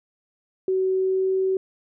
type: tone with pitch glide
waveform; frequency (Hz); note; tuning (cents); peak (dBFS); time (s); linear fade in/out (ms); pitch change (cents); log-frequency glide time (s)
sine; 376.9 to 379.5; F#4 to F#4; +32 to +44; -19; 0.68-1.57; 2; +12; 0.92-1.33
effects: none